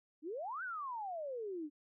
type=exponential two-way sweep; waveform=sine; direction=up then down; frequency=284.7 to 1566 to 284.7 Hz; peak=-39 dBFS; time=0.22-1.7 s; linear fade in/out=50 ms; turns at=0.63 s; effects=none